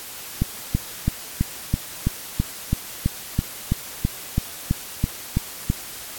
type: click train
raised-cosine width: 5 ms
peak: -6 dBFS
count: 17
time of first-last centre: 0.42-5.701 s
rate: 3.03 Hz
effects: white hiss -36 dBFS RMS until 6.18 s + AAC 64 kbps